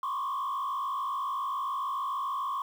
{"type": "tone with frequency modulation", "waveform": "sine", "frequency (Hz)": 1094, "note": "C#6", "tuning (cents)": -23, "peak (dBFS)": -28, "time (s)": [0.03, 2.62], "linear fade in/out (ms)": 2, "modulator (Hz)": 53.5, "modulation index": 1.3, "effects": ["tanh soft clip ceiling -26 dBFS", "9-bit"]}